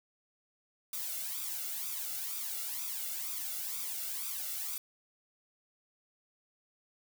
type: noise with flanger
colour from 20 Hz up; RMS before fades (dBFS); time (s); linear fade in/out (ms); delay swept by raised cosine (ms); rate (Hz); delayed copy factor
blue; -38; 0.93-4.78; 2; 0.83 to 1.46; 2.1; +0.75
effects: none